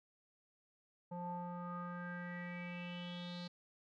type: tone with low-pass filter sweep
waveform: square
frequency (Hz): 175.9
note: F3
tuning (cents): +13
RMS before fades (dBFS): -45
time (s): 1.11-3.48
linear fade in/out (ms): 10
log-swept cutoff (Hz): 770 to 4300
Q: 6.9
effects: none